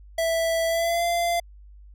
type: tone with pitch glide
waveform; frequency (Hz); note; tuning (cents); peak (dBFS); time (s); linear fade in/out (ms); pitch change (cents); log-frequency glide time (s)
square; 659.3 to 688.5; E5 to F5; 0 to -25; -22; 0.18-1.4; 5; +75; 0.67-1.04
effects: added 50 Hz sine -44 dBFS peak until 1.94 s